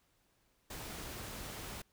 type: noise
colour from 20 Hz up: pink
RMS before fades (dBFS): -45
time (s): 0.7-1.82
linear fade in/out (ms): 5
effects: pink hiss -74 dBFS RMS until 1.92 s